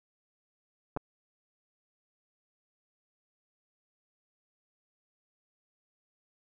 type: clicks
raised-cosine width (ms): 1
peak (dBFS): -20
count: 2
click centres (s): 0.965 / 0.972
effects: none